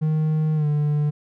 triangle tone with pitch glide, 155.56 to 148.36 Hz, D#3 to D3, 0 to +18 cents, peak -16 dBFS, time 0.01-1.11 s, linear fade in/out 20 ms, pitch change -82 cents, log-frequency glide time 0.55-0.66 s, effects none

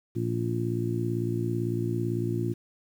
harmonic tone, 57.9 Hz, A#1, 11 cents flat, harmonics 2 / 3 / 4 / 5 / 6, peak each -29 / -35 / -36 / -35 / -31 dBFS, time 0.15-2.54 s, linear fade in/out 20 ms, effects 9-bit

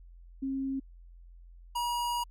sine / square tone pair in turn, 268.9 / 958.3 Hz, C4 / A#5, +47 / +48 cents, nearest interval octave + minor seventh, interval 2201 cents, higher second, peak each -30 / -30 dBFS, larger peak neither, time 0.42-0.8 / 1.75-2.24 s, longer second, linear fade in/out 10 ms, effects added 43 Hz sine -49 dBFS peak until 2.3 s + AAC 64 kbps

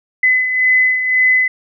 sine beating tone pair, 2019 / 2020.9 Hz, B6 / B6, +38 / +39 cents, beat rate 1.9 Hz, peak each -11 / -19 dBFS, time 0.23-1.48 s, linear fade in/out 5 ms, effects none

